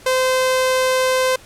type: tone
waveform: sawtooth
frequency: 516 Hz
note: C5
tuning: 24 cents flat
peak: -11 dBFS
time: 0.06-1.36 s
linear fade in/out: 5 ms
effects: pink hiss -44 dBFS RMS until 1.45 s + low-pass 12000 Hz 12 dB/octave